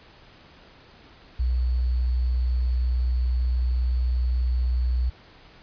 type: tone with sample-and-hold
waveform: sine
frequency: 61.74 Hz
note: B1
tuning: in tune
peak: -20 dBFS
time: 1.39-5.1 s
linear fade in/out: 10 ms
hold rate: 4410 Hz
effects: pink hiss -51 dBFS RMS until 5.62 s + resampled to 11025 Hz